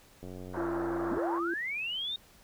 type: click train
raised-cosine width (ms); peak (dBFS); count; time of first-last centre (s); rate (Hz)
2; -31; 88; 0.23-1.18; 91.6
type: band-pass noise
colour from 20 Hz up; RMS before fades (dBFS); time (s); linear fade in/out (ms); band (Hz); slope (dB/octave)
pink; -39; 0.53-1.4; 20; 490 to 1600; 48
type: tone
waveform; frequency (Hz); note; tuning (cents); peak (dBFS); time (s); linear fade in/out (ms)
sine; 340; F4; -46; -31; 0.57-1.54; 5
type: linear sweep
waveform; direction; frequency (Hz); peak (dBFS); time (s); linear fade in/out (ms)
sine; up; 196 to 3729; -32; 1.11-2.16; 2
effects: pink hiss -59 dBFS RMS until 2.43 s